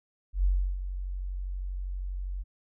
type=tone with ADSR envelope; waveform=sine; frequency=46.25 Hz; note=F#1; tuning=in tune; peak=-20 dBFS; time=0.33-2.44 s; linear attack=110 ms; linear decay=330 ms; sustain=-11 dB; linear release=29 ms; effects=none